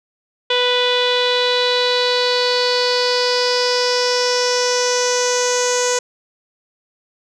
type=tone with low-pass filter sweep; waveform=sawtooth; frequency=493.9 Hz; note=B4; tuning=in tune; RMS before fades=-17 dBFS; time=0.5-5.99 s; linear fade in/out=5 ms; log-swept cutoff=3400 to 6700 Hz; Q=6; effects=none